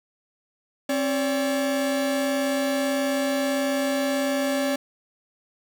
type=tone pair together; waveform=45% pulse; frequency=267.3 / 573 Hz; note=C4 / D5; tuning=+37 / -43 cents; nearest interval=octave + minor second; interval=1320 cents; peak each=-25 dBFS; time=0.89-4.76 s; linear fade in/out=5 ms; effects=none